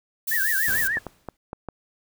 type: noise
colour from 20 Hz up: violet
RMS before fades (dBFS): -26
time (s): 0.27-0.88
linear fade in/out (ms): 10
type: tone with vibrato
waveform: sine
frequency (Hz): 1710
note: A6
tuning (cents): -50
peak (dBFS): -22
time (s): 0.31-0.99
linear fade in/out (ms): 10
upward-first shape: triangle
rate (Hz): 6.7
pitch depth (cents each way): 210
type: noise with exponential decay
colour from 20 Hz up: pink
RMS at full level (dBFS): -33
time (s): 0.68-1.37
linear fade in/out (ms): 2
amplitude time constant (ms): 150
type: clicks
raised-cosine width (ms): 1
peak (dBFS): -18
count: 5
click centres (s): 0.971 / 1.067 / 1.287 / 1.531 / 1.687
effects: none